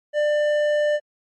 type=tone with hard clipping; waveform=sine; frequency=595 Hz; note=D5; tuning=22 cents sharp; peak=-19 dBFS; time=0.13-1 s; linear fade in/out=50 ms; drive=8 dB; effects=MP3 48 kbps